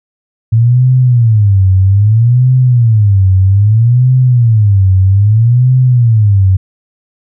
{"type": "tone with vibrato", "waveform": "sine", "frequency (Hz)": 110, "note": "A2", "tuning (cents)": 0, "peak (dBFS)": -4, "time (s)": [0.52, 6.57], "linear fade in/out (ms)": 10, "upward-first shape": "sine", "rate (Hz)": 0.62, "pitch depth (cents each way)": 270, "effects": []}